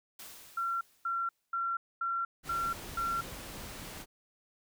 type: noise with exponential decay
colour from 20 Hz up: white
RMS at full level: -46 dBFS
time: 0.19-1.62 s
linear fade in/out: 5 ms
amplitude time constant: 310 ms
type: tone bursts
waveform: sine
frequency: 1365 Hz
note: F6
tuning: 40 cents flat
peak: -30 dBFS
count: 6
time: 0.57-3.21 s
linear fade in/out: 5 ms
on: 240 ms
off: 240 ms
type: noise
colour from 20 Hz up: pink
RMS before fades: -44 dBFS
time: 2.43-4.06 s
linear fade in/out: 50 ms
effects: none